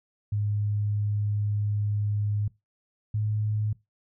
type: tone pair in turn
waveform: sine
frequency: 103.83 / 106.5 Hz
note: G#2 / G#2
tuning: 0 / +44 cents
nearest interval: unison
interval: 44 cents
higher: second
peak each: -24 dBFS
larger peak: neither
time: 0.32-2.48 / 3.14-3.73 s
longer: first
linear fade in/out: 5 ms
effects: noise-tail reverb RT60 0.2 s tail -20 dB re dry